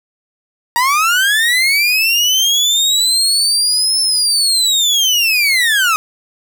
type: linear two-way sweep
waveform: 30% pulse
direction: up then down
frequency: 932.3 to 5290 to 1238 Hz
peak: -8 dBFS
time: 0.76-5.96 s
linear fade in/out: 0 ms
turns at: 4.01 s
effects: none